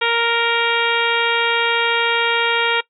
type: harmonic tone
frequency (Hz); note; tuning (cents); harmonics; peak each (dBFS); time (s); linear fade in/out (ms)
466.2; A#4; 0; 1 / 2 / 3 / 4 / 5 / 6 / 7 / 8; -22 / -22 / -22 / -25 / -23 / -25 / -25 / -28; 0.01-2.81; 10
effects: noise-tail reverb RT60 0.1 s tail -20 dB re dry